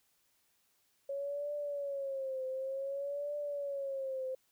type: tone with vibrato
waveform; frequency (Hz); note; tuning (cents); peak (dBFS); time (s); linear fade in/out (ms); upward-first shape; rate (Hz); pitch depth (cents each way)
sine; 552; C#5; -7; -35; 1.09-4.35; 5; triangle; 0.55; 110
effects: white hiss -74 dBFS RMS until 4.51 s